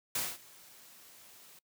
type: noise with ADSR envelope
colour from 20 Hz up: white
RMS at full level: -32 dBFS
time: 0.15-1.59 s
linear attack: 5 ms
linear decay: 220 ms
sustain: -24 dB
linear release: 4 ms
effects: noise-tail reverb RT60 0.1 s tail -24 dB re dry + high-pass 100 Hz 12 dB/octave